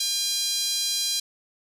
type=tone with high-pass filter; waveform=5% pulse; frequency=807 Hz; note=G#5; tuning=50 cents flat; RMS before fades=-26 dBFS; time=0-1.2 s; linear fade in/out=5 ms; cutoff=4000 Hz; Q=2.7; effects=none